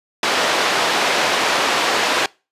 pink band-pass noise, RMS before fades -18 dBFS, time 0.23-2.26 s, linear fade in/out 2 ms, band 500 to 4600 Hz, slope 12 dB/octave, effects noise-tail reverb RT60 0.3 s tail -24 dB re dry + resampled to 32000 Hz

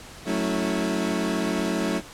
30% pulse chord, F# minor seventh, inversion none, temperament equal with one note detuned, 185 / 220 / 277.2 / 324.7 Hz, F#3 / A3 / C#4 / E4, 0 / 0 / 0 / -26 cents, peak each -26 / -26 / -28 / -26 dBFS, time 0.25-2.02 s, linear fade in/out 50 ms, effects pink hiss -43 dBFS RMS until 2.13 s + low-pass 10000 Hz 12 dB/octave

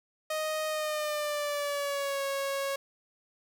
sawtooth tone with pitch glide, 622.3 to 551.2 Hz, D#5 to C#5, 0 to -10 cents, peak -26 dBFS, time 0.3-2.76 s, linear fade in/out 5 ms, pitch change -210 cents, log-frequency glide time 0.67-2.23 s, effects 11-bit

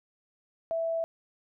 sine tone, 659.3 Hz, E5, in tune, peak -27 dBFS, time 0.71-1.04 s, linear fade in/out 0 ms, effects none

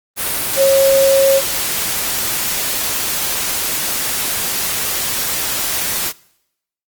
sine tone in noise, 544 Hz, C#5, 33 cents flat, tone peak -8 dBFS, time 0.56-1.42 s, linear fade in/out 50 ms, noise white, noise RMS -19 dBFS, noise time 0.16-6.13 s, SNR +8 dB, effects noise-tail reverb RT60 0.8 s tail -23 dB re dry + Opus 32 kbps

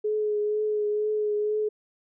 sine tone with vibrato, 422.5 Hz, G#4, 30 cents sharp, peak -23 dBFS, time 0.04-1.69 s, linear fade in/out 10 ms, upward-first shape triangle, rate 2.1 Hz, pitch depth 25 cents each way, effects none

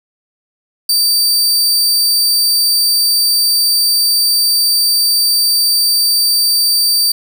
sawtooth tone, 4641 Hz, D8, 21 cents flat, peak -7 dBFS, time 0.89-7.12 s, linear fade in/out 5 ms, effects none

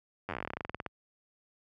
slowing click train, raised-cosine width 0.5 ms, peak -20 dBFS, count 21, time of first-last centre 0.29-0.863 s, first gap 10 ms, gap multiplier 1.1, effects high-pass 60 Hz 12 dB/octave

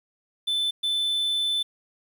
triangle tone bursts at uneven times, 3520 Hz, A7, in tune, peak -21 dBFS, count 2, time 0.47-0.71 / 0.83-1.63 s, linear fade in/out 10 ms, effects 9-bit

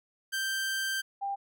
sawtooth / sine tone pair in turn, 1568 / 795.4 Hz, G6 / G5, 0 / +25 cents, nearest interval octave, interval 1175 cents, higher first, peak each -26 / -30 dBFS, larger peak first, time 0.32-1.02 / 1.21-1.36 s, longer first, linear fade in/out 20 ms, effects none

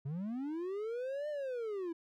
triangle linear two-way sweep, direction up then down, 130 to 607 to 323.8 Hz, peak -34 dBFS, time 0.05-1.93 s, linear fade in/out 10 ms, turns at 1.29 s, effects none

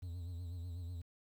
triangle tone with vibrato, 87.1 Hz, F2, 4 cents flat, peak -39 dBFS, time 0.02-1.02 s, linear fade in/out 10 ms, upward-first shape sine, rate 8.1 Hz, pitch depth 72 cents each way, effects 11-bit

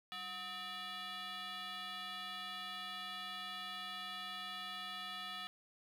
sine tone with frequency modulation, 2349 Hz, D7, in tune, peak -40 dBFS, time 0.12-5.47 s, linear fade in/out 0 ms, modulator 539 Hz, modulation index 2.9, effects tanh soft clip ceiling -41 dBFS + 11-bit

